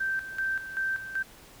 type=tone with tremolo; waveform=sine; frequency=1562 Hz; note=G6; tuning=7 cents flat; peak=-26 dBFS; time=0-1.23 s; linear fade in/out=10 ms; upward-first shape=square; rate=2.6 Hz; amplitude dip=70%; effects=pink hiss -52 dBFS RMS until 1.6 s